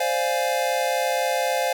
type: chord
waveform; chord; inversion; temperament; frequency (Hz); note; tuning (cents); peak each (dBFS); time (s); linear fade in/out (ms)
square; D half-diminished seventh; third; equal; 523.3 / 587.3 / 698.5 / 830.6; C5 / D5 / F5 / Ab5; 0 / 0 / 0 / 0; -26 / -30 / -26 / -29; 0-1.73; 5
effects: none